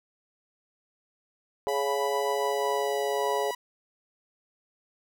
harmonic tone, 140 Hz, C#3, 18 cents sharp, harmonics 3 / 4 / 5 / 6 / 7, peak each -29 / -31 / -33 / -35 / -36 dBFS, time 1.67-3.51 s, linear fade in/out 0 ms
sawtooth tone with pitch glide, 987.8 to 977.6 Hz, B5 to B5, 0 to -18 cents, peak -29 dBFS, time 1.68-3.55 s, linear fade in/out 5 ms, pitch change -18 cents, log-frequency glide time 2.23-3.23 s
effects none

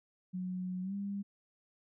sine tone with pitch glide, 183.2 to 199.78 Hz, F#3 to G3, -17 to +33 cents, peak -35 dBFS, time 0.33-1.23 s, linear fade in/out 20 ms, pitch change +150 cents, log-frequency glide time 0.82-0.94 s, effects none

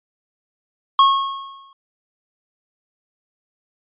square tone with exponential decay, 1092 Hz, C#6, 26 cents flat, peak -8 dBFS, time 0.99-1.73 s, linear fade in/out 2 ms, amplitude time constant 160 ms, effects resampled to 8000 Hz

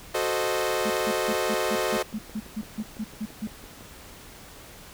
sawtooth chord, F# diminished seventh, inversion none, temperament equal, 370 / 440 / 523.3 / 622.3 Hz, F#4 / A4 / C5 / Eb5, 0 / 0 / 0 / 0 cents, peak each -26 dBFS, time 0.14-2.03 s, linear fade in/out 10 ms
sine tone bursts, 215.3 Hz, A3, 37 cents flat, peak -27 dBFS, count 13, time 0.85-3.472 s, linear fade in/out 10 ms, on 54 ms, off 160 ms
click train, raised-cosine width 2 ms, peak -31 dBFS, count 12, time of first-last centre 1.96-3.809 s, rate 5.95 Hz
effects pink hiss -46 dBFS RMS until 4.93 s

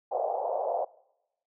pink band-pass noise, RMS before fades -30 dBFS, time 0.11-0.85 s, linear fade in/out 10 ms, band 520 to 790 Hz, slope 48 dB/octave, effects noise-tail reverb RT60 0.9 s tail -23 dB re dry

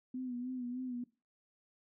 sine tone with vibrato, 250 Hz, B3, 21 cents sharp, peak -37 dBFS, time 0.14-1.04 s, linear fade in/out 5 ms, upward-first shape sine, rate 3.3 Hz, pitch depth 55 cents each way, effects noise-tail reverb RT60 0.3 s tail -19 dB re dry

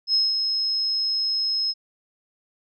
sine tone with ADSR envelope, 5160 Hz, E8, 38 cents flat, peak -16 dBFS, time 0.07-1.74 s, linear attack 69 ms, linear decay 190 ms, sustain -5 dB, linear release 39 ms, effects none

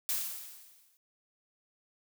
blue noise with exponential decay, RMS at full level -30 dBFS, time 0.09-0.97 s, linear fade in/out 0 ms, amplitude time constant 190 ms, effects none

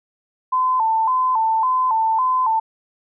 sine tone with vibrato, 954 Hz, A#5, 40 cents sharp, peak -15 dBFS, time 0.52-2.6 s, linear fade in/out 10 ms, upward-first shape square, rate 1.8 Hz, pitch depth 120 cents each way, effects none

